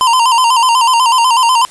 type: tone with vibrato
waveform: square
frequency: 975 Hz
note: B5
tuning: 23 cents flat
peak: -8 dBFS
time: 0.01-1.65 s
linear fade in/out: 0 ms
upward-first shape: square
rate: 8.1 Hz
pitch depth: 86 cents each way
effects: white hiss -37 dBFS RMS until 1.7 s + resampled to 24000 Hz